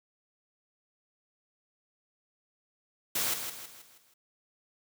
white noise with echo, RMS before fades -30 dBFS, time 3.15-3.34 s, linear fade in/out 5 ms, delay 160 ms, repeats 5, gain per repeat -7 dB, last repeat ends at 4.14 s, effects high-pass 100 Hz 12 dB/octave

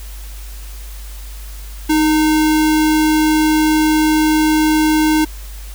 sine tone with sample-and-hold, 311.1 Hz, D#4, in tune, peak -10 dBFS, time 1.89-5.25 s, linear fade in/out 10 ms, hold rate 1225 Hz, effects added 50 Hz sine -28 dBFS peak until 5.74 s + white hiss -39 dBFS RMS until 5.74 s

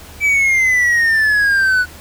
triangle exponential sweep, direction down, 2326 to 1469 Hz, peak -9 dBFS, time 0.2-1.86 s, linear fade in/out 50 ms, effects added 76 Hz sine -38 dBFS peak until 2 s + pink hiss -38 dBFS RMS until 2 s

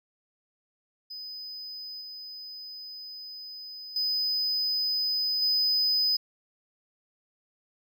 triangle tone with level steps, 5010 Hz, D#8, 11 cents sharp, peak -36 / -38 / -24 / -21 dBFS, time 1.1-6.17 s, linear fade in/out 10 ms, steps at 2.01 / 3.96 / 5.42 s, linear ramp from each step 2 ms, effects none

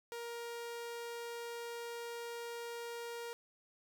sawtooth tone, 470 Hz, A#4, 14 cents sharp, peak -38 dBFS, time 0.12-3.33 s, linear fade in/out 0 ms, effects none

